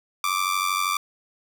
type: tone with amplitude modulation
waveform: sawtooth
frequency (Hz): 1175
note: D6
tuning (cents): +1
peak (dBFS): -15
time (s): 0.24-0.97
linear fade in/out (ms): 2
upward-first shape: sine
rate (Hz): 92.7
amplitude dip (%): 75
effects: none